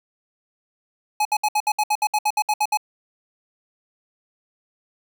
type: tone bursts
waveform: square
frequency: 845 Hz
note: G#5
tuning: 30 cents sharp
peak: -18 dBFS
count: 14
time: 1.2-2.773 s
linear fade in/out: 5 ms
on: 52 ms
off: 65 ms
effects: none